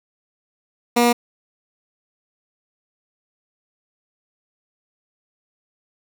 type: tone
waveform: 15% pulse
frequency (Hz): 239.3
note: A#3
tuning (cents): +46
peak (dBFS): -7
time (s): 0.96-1.13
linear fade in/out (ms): 10
effects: none